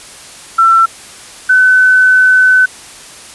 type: tone pair in turn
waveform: sine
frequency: 1343 / 1511.4 Hz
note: E6 / F#6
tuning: +32 / +36 cents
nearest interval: major second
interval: 204 cents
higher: second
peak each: -4 dBFS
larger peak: neither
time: 0.58-0.86 / 1.49-2.66 s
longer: second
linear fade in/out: 10 ms
effects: white hiss -33 dBFS RMS until 3.34 s + resampled to 24000 Hz